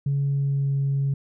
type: tone with pitch glide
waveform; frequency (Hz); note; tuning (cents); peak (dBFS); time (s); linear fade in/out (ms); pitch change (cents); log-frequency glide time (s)
sine; 140.1 to 138.41; C#3 to C#3; +19 to -2; -19; 0.06-1.14; 5; -21; 0.22-0.77
effects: tanh soft clip ceiling -17 dBFS